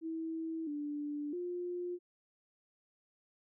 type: tone with pitch steps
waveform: sine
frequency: 324.4 / 293.3 / 354.2 Hz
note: E4 / D4 / F4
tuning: -28 / -2 / +24 cents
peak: -36 dBFS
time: 0.01-1.99 s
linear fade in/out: 50 ms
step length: 660 ms
effects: none